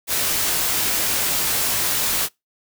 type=noise with comb filter; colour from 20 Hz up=white; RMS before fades=-21 dBFS; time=0.07-2.29 s; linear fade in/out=50 ms; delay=20 ms; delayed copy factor=-0.5; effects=noise-tail reverb RT60 0.2 s tail -25 dB re dry